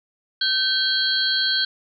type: tone cluster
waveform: sine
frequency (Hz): 1540 / 3245 / 4102 / 4424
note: G6 / G#7 / C8 / C#8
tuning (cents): -31 / -41 / -35 / -4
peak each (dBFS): -24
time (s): 0.41-1.65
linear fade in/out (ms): 5
effects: none